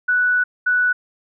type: tone pair in turn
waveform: sine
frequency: 1480 / 1480 Hz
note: F#6 / F#6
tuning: 0 / 0 cents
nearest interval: unison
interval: 0 cents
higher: neither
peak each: -14 dBFS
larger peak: neither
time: 0.08-0.44 / 0.66-0.93 s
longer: first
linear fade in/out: 10 ms
effects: none